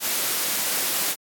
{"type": "noise", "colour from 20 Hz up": "white", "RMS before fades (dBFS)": -24, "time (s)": [0, 1.16], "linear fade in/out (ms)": 50, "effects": ["high-pass 200 Hz 12 dB/octave", "AAC 64 kbps"]}